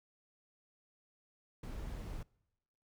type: noise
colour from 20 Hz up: brown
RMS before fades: -43 dBFS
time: 1.63-2.23 s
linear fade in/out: 5 ms
effects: noise-tail reverb RT60 1.0 s tail -26 dB re dry